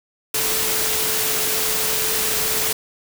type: tone in noise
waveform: sine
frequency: 436.6 Hz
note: A4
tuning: 13 cents flat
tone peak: -31 dBFS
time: 0.34-2.73 s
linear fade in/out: 5 ms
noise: white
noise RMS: -21 dBFS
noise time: 0.34-2.73 s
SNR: -13 dB
effects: none